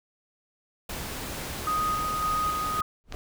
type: noise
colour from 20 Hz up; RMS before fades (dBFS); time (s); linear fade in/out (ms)
pink; -35; 0.89-2.81; 5
type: tone with tremolo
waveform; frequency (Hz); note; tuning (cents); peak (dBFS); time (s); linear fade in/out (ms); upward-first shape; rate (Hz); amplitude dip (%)
sine; 1246; D#6; +2; -24; 1.67-2.82; 2; square; 1.8; 30
type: noise with exponential growth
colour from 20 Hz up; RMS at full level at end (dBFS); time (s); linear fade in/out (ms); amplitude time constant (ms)
brown; -29; 3.04-3.15; 0; 23
type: click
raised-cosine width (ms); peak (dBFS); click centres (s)
0.2; -19; 3.124
effects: none